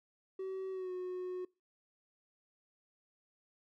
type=tone with pitch glide; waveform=triangle; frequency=380.3 to 365.2 Hz; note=F#4 to F#4; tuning=+48 to -23 cents; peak=-35 dBFS; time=0.39-1.45 s; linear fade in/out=5 ms; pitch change=-71 cents; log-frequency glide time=0.71-0.92 s; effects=noise-tail reverb RT60 0.3 s tail -26 dB re dry + tanh soft clip ceiling -31 dBFS